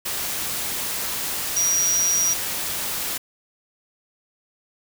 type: tone in noise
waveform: sine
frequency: 5760 Hz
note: F#8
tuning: 47 cents flat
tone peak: -18 dBFS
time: 1.56-2.34 s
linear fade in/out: 10 ms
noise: white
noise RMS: -27 dBFS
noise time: 0.05-3.18 s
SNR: +6 dB
effects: none